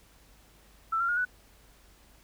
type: tone with pitch steps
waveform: sine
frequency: 1328 / 1378 / 1429.9 / 1483.8 Hz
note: E6 / F6 / F6 / F#6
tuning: +12 / -24 / +40 / +4 cents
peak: -25 dBFS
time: 0.92-1.252 s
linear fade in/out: 10 ms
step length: 83 ms
effects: added 50 Hz sine -60 dBFS peak until 2.23 s + pink hiss -60 dBFS RMS until 2.23 s